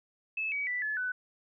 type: tone with pitch steps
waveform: sine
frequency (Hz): 2607 / 2270 / 1975.7 / 1720 / 1497.3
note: E7 / C#7 / B6 / A6 / F#6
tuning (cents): -20 / +41 / 0 / -40 / +20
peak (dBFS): -30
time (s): 0.37-1.12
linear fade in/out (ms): 5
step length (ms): 150
effects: none